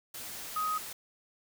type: tone in noise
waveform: sine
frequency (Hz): 1255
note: D#6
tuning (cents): +15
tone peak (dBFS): -29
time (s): 0.56-0.78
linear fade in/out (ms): 5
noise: white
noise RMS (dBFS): -42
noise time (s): 0.14-0.93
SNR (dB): +10
effects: none